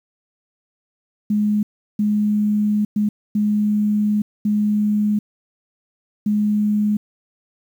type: tone bursts at uneven times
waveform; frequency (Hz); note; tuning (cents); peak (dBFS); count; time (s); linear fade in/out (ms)
sine; 209.5; G#3; +15; -15; 6; 1.3-1.63 / 1.99-2.85 / 2.96-3.09 / 3.35-4.22 / 4.45-5.19 / 6.26-6.97; 5
effects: 8-bit